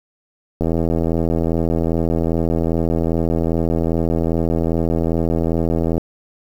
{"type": "click train", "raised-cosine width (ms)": 2, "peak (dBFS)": -6, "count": 444, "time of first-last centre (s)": [0.61, 5.98], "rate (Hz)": 82.5, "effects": ["7-bit"]}